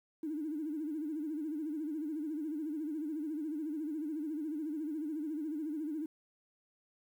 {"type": "tone with vibrato", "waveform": "triangle", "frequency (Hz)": 306.4, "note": "D#4", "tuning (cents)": -27, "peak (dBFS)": -31, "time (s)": [0.23, 6.06], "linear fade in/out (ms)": 5, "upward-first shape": "sine", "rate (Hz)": 14, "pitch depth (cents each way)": 110, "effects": ["tanh soft clip ceiling -33 dBFS", "11-bit"]}